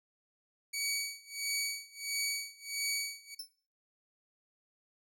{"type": "tone with tremolo", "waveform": "15% pulse", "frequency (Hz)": 2263, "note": "C#7", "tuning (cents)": 35, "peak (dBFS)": -25, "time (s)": [0.73, 3.35], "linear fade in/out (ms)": 10, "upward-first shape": "sine", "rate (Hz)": 1.5, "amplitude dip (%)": 95}
{"type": "tone with exponential decay", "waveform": "sawtooth", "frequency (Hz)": 5310, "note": "E8", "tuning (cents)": 12, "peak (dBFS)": -34, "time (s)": [3.39, 3.54], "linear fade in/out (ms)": 5, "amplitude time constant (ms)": 32}
{"effects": ["noise-tail reverb RT60 0.4 s tail -17 dB re dry"]}